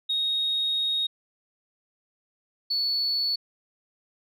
sine tone pair in turn, 3744 / 4433 Hz, A#7 / C#8, +7 / -1 cents, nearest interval minor third, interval 292 cents, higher second, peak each -22 dBFS, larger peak neither, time 0.09-1.07 / 2.7-3.36 s, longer first, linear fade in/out 10 ms, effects tanh soft clip ceiling -19 dBFS

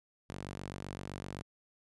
sawtooth tone with high-pass filter, 47.77 Hz, G1, 44 cents flat, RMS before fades -44 dBFS, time 0.29-1.43 s, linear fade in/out 10 ms, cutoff 110 Hz, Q 0.74, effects resampled to 24000 Hz

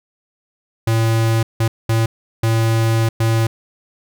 square tone bursts at uneven times, 113.1 Hz, A2, 48 cents sharp, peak -14 dBFS, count 5, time 0.87-1.43 / 1.6-1.68 / 1.89-2.06 / 2.43-3.09 / 3.2-3.47 s, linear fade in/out 5 ms, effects none

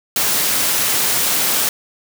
white high-pass noise, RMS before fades -17 dBFS, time 0.16-1.69 s, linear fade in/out 2 ms, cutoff 120 Hz, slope 12 dB/octave, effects none

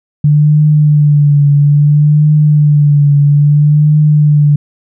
sine tone with vibrato, 147.5 Hz, D3, 8 cents sharp, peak -4 dBFS, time 0.24-4.56 s, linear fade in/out 5 ms, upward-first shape triangle, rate 0.6 Hz, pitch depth 50 cents each way, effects none

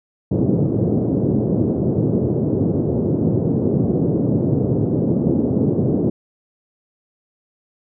pink band-pass noise, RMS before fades -18 dBFS, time 0.31-6.1 s, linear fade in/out 5 ms, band 110 to 440 Hz, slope 24 dB/octave, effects none

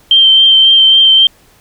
sine tone with vibrato, 3136 Hz, G7, in tune, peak -3 dBFS, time 0.11-1.27 s, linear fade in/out 2 ms, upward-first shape sine, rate 3.7 Hz, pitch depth 14 cents each way, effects pink hiss -47 dBFS RMS until 1.6 s

